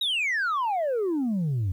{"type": "exponential sweep", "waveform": "sine", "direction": "down", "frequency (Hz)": [3888, 88.2], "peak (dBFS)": -21, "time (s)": [0.01, 1.72], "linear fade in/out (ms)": 5, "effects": ["tanh soft clip ceiling -22 dBFS", "10-bit"]}